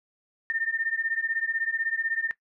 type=beating tone pair; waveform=sine; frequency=1805 / 1821 Hz; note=A6 / A#6; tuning=+44 / -41 cents; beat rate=16 Hz; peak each=-29 dBFS; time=0.5-2.31 s; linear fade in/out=0 ms; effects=noise-tail reverb RT60 0.1 s tail -18 dB re dry